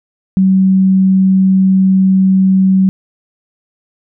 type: tone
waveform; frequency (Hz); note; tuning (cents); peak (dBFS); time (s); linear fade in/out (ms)
sine; 189.9; F#3; +45; -6; 0.37-2.89; 0
effects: none